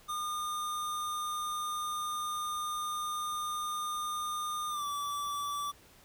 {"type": "tone with pitch glide", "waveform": "square", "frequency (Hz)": [1215, 1156.8], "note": ["D#6", "D6"], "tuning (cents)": [-42, -27], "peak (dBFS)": -34, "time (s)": [0.08, 5.72], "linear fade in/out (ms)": 20, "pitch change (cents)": -85, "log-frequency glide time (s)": [4.7, 4.85], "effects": ["pink hiss -59 dBFS RMS until 6.04 s"]}